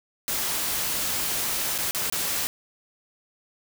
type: noise with dropouts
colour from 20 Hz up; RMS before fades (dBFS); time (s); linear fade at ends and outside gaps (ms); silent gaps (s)
white; -27; 0.28-2.47; 0; 1.779-1.786 / 1.91-1.948 / 2.099-2.124
effects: none